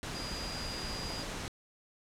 sine tone in noise, 4862 Hz, D#8, 41 cents flat, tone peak -41 dBFS, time 0.15-1.23 s, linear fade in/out 0 ms, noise pink, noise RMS -39 dBFS, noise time 0.03-1.48 s, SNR -5 dB, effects low-pass 8000 Hz 12 dB/octave

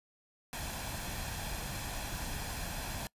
pink noise with comb filter, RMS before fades -39 dBFS, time 0.53-3.07 s, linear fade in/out 0 ms, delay 1.2 ms, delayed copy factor +0.5, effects noise-tail reverb RT60 0.1 s tail -23 dB re dry + resampled to 32000 Hz

